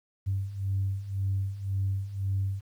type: beating tone pair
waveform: sine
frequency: 96 / 97.9 Hz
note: G2 / G2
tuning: -36 / -2 cents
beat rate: 1.9 Hz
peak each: -32 / -28 dBFS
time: 0.26-2.61 s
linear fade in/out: 20 ms
effects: tanh soft clip ceiling -20 dBFS + 10-bit